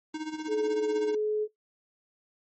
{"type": "tone with tremolo", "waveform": "square", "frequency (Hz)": 311.1, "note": "D#4", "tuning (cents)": 0, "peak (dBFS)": -31, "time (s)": [0.14, 1.15], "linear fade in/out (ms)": 5, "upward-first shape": "sine", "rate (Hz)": 16, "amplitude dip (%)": 75}
{"type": "tone with pitch glide", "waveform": "sine", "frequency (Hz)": [428.8, 425.8], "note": ["A4", "G#4"], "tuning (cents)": [-45, 43], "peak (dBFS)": -25, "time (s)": [0.47, 1.48], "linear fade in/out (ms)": 50, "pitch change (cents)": -12, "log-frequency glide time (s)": [0.81, 1.07]}
{"effects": ["noise-tail reverb RT60 0.2 s tail -26 dB re dry", "MP3 32 kbps"]}